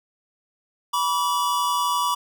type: tone pair together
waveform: square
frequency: 976.6 / 1148 Hz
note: B5 / D6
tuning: -20 / -40 cents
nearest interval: minor third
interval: 280 cents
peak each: -24 dBFS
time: 0.93-2.15 s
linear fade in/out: 10 ms
effects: none